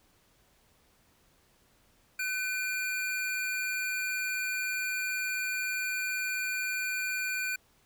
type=tone pair together; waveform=square; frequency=1514 / 2403 Hz; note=F#6 / D7; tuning=+39 / +39 cents; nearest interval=minor sixth; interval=800 cents; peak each=-35 / -33 dBFS; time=2.19-7.56 s; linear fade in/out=5 ms; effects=pink hiss -66 dBFS RMS until 7.85 s